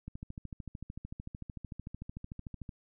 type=click train; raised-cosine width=5 ms; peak=-29 dBFS; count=36; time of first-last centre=0.08-2.692 s; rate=13.4 Hz; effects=none